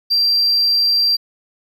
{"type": "tone", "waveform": "triangle", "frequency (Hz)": 4718, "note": "D8", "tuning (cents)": 7, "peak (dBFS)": -10, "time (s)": [0.1, 1.17], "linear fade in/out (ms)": 20, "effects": ["tanh soft clip ceiling -8 dBFS"]}